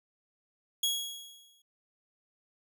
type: tone with exponential decay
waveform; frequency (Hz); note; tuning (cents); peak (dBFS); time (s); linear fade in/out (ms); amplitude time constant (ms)
sawtooth; 3322; G#7; 0; -22; 0.83-1.62; 5; 170
effects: none